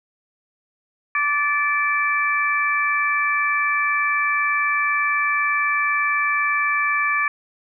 harmonic tone, 582 Hz, D5, 16 cents flat, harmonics 2 / 3 / 4, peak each -22 / -22 / -22 dBFS, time 1.15-7.28 s, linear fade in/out 2 ms, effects none

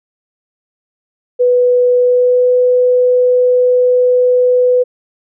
sine tone with pitch glide, 493.9 to 498.2 Hz, B4 to B4, 0 to +15 cents, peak -7 dBFS, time 1.39-4.84 s, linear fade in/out 20 ms, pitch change +15 cents, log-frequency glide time 1.97-2.5 s, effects none

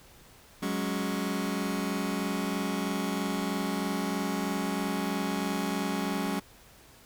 sawtooth chord, F# suspended second, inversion none, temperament just, 185 / 208.1 / 277.5 Hz, F#3 / G#3 / C#4, 0 / +4 / +2 cents, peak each -29 dBFS, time 0.62-6.4 s, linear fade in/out 10 ms, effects pink hiss -55 dBFS RMS until 7.05 s

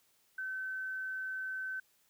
sine tone, 1530 Hz, G6, 42 cents flat, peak -36 dBFS, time 0.38-1.8 s, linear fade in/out 5 ms, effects white hiss -71 dBFS RMS until 2.09 s

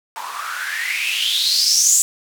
blue noise with band-pass filter sweep, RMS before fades -19 dBFS, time 0.16-2.02 s, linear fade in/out 0 ms, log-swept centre 900 to 7600 Hz, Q 7.9, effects none

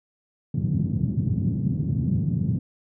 white band-pass noise, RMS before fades -24 dBFS, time 0.54-2.59 s, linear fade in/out 5 ms, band 100 to 180 Hz, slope 24 dB/octave, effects none

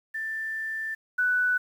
sine tone pair in turn, 1774 / 1487.4 Hz, A6 / F#6, +14 / +9 cents, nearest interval minor third, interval 305 cents, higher first, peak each -29 / -21 dBFS, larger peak second, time 0.14-0.95 / 1.18-1.58 s, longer first, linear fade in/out 10 ms, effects 9-bit

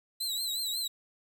sawtooth tone with vibrato, 3992 Hz, B7, 18 cents sharp, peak -28 dBFS, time 0.2-0.88 s, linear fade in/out 10 ms, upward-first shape triangle, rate 5.5 Hz, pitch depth 100 cents each way, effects 10-bit

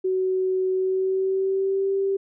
sine tone with pitch glide, 374.3 to 390.9 Hz, F#4 to G4, +20 to -5 cents, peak -20 dBFS, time 0.04-2.17 s, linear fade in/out 10 ms, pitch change +75 cents, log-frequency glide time 0.72-1.92 s, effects none

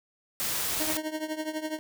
white noise, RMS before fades -30 dBFS, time 0.4-0.97 s, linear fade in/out 0 ms
25% pulse tone with tremolo, 311.1 Hz, D#4, in tune, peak -24 dBFS, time 0.8-1.79 s, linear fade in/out 0 ms, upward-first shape triangle, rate 12 Hz, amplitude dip 85%
effects none

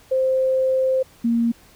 sine tone pair in turn, 523 / 233 Hz, C5 / A#3, -1 / -1 cents, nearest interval octave + major second, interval 1400 cents, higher first, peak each -16 dBFS, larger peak neither, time 0.11-1.03 / 1.24-1.52 s, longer first, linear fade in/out 10 ms, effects pink hiss -51 dBFS RMS until 1.75 s

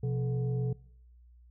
sine tone with frequency modulation, 127.2 Hz, C3, 48 cents flat, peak -28 dBFS, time 0.03-0.73 s, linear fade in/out 5 ms, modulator 302 Hz, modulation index 0.62, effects noise-tail reverb RT60 0.7 s tail -23 dB re dry + added 60 Hz sine -54 dBFS peak until 1.5 s

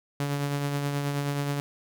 sawtooth tone with tremolo, 142.7 Hz, D3, 49 cents flat, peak -21 dBFS, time 0.2-1.6 s, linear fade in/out 0 ms, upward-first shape triangle, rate 9.4 Hz, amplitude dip 40%, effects none

